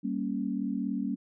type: chord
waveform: sine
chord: G diminished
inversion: none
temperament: equal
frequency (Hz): 196 / 233.1 / 277.2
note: G3 / Bb3 / Db4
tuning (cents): 0 / 0 / 0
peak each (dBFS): -33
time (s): 0.03-1.16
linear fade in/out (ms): 20
effects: none